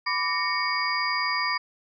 sine tone cluster, 1000 / 1168 / 1845 / 2231 / 4815 Hz, B5 / D6 / A#6 / C#7 / D8, +21 / -10 / -18 / +11 / +42 cents, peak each -30 dBFS, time 0.06-1.58 s, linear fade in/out 10 ms, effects none

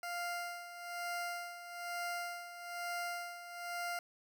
20% pulse tone with tremolo, 698.5 Hz, F5, in tune, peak -32 dBFS, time 0.03-3.99 s, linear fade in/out 2 ms, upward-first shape sine, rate 1.1 Hz, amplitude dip 70%, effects none

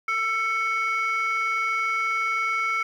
sine tone pair together, 1335.7 / 2217 Hz, E6 / C#7, +22 / 0 cents, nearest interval major sixth, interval 878 cents, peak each -23 dBFS, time 0.08-2.83 s, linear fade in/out 5 ms, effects tanh soft clip ceiling -19 dBFS + 9-bit

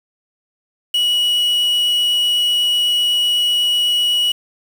triangle tone with quantisation, 2927 Hz, F#7, 19 cents flat, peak -12 dBFS, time 0.94-4.32 s, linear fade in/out 5 ms, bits 5, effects none

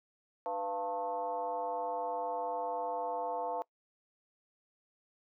sine tone with frequency modulation, 693 Hz, F5, 14 cents flat, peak -32 dBFS, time 0.46-3.62 s, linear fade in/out 0 ms, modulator 195 Hz, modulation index 1.4, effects noise-tail reverb RT60 0.1 s tail -23 dB re dry + high-pass 400 Hz 12 dB/octave

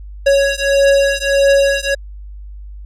square beating tone pair, 554.4 / 556 Hz, C#5 / C#5, 0 / +5 cents, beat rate 1.6 Hz, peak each -14 dBFS, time 0.26-1.95 s, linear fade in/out 10 ms, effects added 50 Hz sine -29 dBFS peak until 2.85 s + low-pass 8000 Hz 12 dB/octave

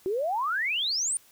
sine exponential sweep, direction up, 360 to 9397 Hz, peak -25 dBFS, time 0.06-1.17 s, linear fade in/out 0 ms, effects white hiss -58 dBFS RMS until 1.31 s

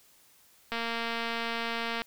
click train, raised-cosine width 0.3 ms, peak -17 dBFS, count 301, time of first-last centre 0.72-2.019 s, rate 231 Hz, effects white hiss -61 dBFS RMS until 2.06 s

